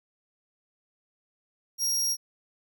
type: tone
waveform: sawtooth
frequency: 5620 Hz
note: F8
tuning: 10 cents sharp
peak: -22 dBFS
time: 1.78-2.17 s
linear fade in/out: 50 ms
effects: none